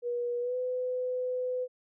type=tone with pitch glide; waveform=sine; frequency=482.2 to 503.5 Hz; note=B4 to B4; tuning=-41 to +33 cents; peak=-29 dBFS; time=0.02-1.68 s; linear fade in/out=50 ms; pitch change=+74 cents; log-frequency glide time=0.4-0.56 s; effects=none